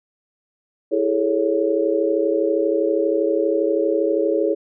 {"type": "chord", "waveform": "sine", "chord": "A major seventh", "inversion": "second", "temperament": "equal with one note detuned", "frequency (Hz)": [329.6, 407.5, 440, 554.4], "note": ["E4", "G#4", "A4", "C#5"], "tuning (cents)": [0, -33, 0, 0], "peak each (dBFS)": -22, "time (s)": [0.91, 4.55], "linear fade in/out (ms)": 20, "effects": []}